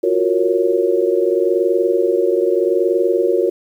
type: chord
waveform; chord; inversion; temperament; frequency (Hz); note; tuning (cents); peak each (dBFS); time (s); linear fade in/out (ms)
sine; Gb major seventh; third; equal; 349.2 / 370 / 466.2 / 554.4; F4 / Gb4 / Bb4 / Db5; 0 / 0 / 0 / 0; -19 / -17 / -18 / -21; 0.03-3.5; 10
effects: 8-bit